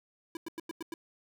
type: tone bursts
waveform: square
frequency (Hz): 329.9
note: E4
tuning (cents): +1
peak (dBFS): -37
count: 6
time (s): 0.35-0.94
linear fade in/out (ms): 2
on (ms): 20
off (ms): 94
effects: none